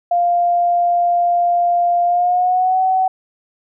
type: tone with pitch glide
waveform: sine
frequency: 698.5 to 753 Hz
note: F5 to F#5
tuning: 0 to +30 cents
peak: -12 dBFS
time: 0.11-3.08 s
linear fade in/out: 5 ms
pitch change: +130 cents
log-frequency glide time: 2.05-2.82 s
effects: none